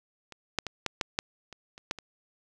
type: clicks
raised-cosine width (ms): 0.2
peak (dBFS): -27 / -9 / -17 / -11 / -10 / -9 / -27 / -29 / -12 / -24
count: 10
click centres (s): 0.323 / 0.587 / 0.667 / 0.863 / 1.012 / 1.189 / 1.527 / 1.779 / 1.911 / 1.987
effects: none